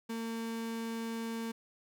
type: tone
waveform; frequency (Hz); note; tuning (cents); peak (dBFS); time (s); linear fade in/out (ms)
35% pulse; 227.6; A#3; -41; -34; 0.09-1.52; 10
effects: none